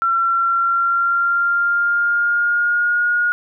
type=tone with pitch glide; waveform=sine; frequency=1357 to 1436.9 Hz; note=E6 to F6; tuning=+50 to +49 cents; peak=-14 dBFS; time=0.02-3.32 s; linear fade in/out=0 ms; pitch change=+99 cents; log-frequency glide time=0.18-3.06 s; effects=none